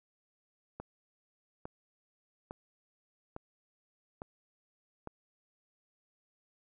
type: click train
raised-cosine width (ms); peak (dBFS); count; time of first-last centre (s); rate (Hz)
1; -27; 6; 0.8-5.074; 1.17
effects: none